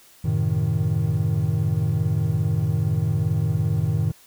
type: chord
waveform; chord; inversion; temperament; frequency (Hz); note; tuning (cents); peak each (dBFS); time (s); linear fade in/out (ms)
triangle; F# diminished seventh; none; equal; 92.5 / 110 / 130.81 / 155.56; F#2 / A2 / C3 / Eb3; 0 / 0 / 0 / 0; -24 / -21 / -26 / -21; 0.24-4.12; 10
effects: tanh soft clip ceiling -8 dBFS + white hiss -52 dBFS RMS until 4.26 s

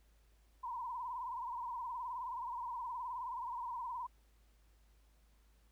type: tone with vibrato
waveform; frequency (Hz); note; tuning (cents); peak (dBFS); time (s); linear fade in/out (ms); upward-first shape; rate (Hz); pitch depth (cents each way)
sine; 975; B5; -23; -39; 0.63-4.07; 10; sine; 19; 97
effects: added 53 Hz sine -65 dBFS peak until 5.71 s + pink hiss -75 dBFS RMS until 5.71 s

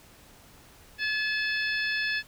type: harmonic tone with a mistuned harmonic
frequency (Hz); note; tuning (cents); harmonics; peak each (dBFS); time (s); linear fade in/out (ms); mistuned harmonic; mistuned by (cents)
866; A5; -28; 2 / 3 / 4 / 5 / 6; -28 / -32 / -38 / -37 / -39; 0.98-2.23; 50; 2; -17
effects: pink hiss -54 dBFS RMS until 2.27 s

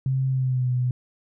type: tone with pitch glide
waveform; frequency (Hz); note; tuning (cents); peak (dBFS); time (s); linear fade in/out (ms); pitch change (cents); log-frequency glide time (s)
sine; 132.5 to 125.14; C3 to B2; +22 to +23; -20; 0.06-0.91; 2; -99; 0.28-0.71
effects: none

